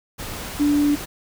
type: tone in noise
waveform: sine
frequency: 291.4 Hz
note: D4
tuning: 13 cents flat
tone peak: -15 dBFS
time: 0.59-0.96 s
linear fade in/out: 20 ms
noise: pink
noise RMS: -32 dBFS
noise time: 0.18-1.06 s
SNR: +14 dB
effects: none